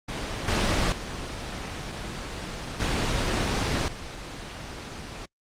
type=noise with level steps; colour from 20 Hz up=pink; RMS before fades=-31 / -23 / -33 / -25 / -36 dBFS; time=0.08-5.26 s; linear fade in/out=10 ms; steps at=0.48 / 0.92 / 2.8 / 3.88 s; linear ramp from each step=2 ms; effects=low-pass 6000 Hz 12 dB/octave + Opus 24 kbps